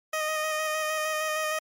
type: tone with vibrato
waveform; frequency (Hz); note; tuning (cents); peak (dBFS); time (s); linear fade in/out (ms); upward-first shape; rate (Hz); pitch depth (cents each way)
15% pulse; 621; D#5; -3; -20; 0.13-1.59; 5; square; 6.5; 15
effects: MP3 64 kbps